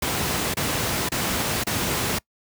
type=noise bursts; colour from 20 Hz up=pink; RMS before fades=-24 dBFS; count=4; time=0.02-2.187 s; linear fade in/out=5 ms; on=520 ms; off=29 ms; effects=noise-tail reverb RT60 0.1 s tail -25 dB re dry + high-pass 80 Hz 12 dB/octave